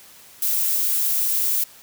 violet noise, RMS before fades -21 dBFS, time 0.42-1.64 s, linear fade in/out 5 ms, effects white hiss -47 dBFS RMS until 1.82 s + high-pass 60 Hz 12 dB/octave

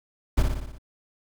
brown noise with echo, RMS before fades -18 dBFS, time 0.37-0.43 s, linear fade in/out 10 ms, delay 59 ms, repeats 6, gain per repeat -4 dB, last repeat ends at 0.784 s, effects none

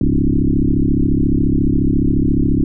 sine tone with frequency modulation, 141.9 Hz, C#3, 41 cents sharp, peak -11 dBFS, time 0.01-2.64 s, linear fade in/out 2 ms, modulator 34.3 Hz, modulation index 5.2, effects none

